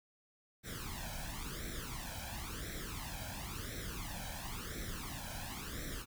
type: noise with flanger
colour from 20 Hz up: pink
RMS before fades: -43 dBFS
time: 0.63-6.06 s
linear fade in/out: 50 ms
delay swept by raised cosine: 0.52 to 1.28 ms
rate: 0.96 Hz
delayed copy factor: +0.8
effects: none